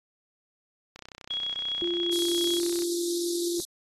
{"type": "click train", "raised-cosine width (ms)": 0.2, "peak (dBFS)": -25, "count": 60, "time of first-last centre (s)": [0.96, 2.821], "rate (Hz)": 31.7}
{"type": "tone with tremolo", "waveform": "sine", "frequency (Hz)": 3322, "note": "G#7", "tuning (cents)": 0, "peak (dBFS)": -27, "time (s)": [1.3, 2.6], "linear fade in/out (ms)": 10, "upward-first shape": "triangle", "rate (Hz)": 2.8, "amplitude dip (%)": 30}
{"type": "tone", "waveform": "sine", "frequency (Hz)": 345.2, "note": "F4", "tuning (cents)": -20, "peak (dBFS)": -27, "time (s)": [1.82, 3.6], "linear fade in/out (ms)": 0}
{"type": "high-pass noise", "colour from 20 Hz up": "pink", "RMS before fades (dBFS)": -34, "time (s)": [2.12, 3.65], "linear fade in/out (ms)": 10, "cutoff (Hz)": 3600, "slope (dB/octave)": 96}
{"effects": ["AAC 32 kbps"]}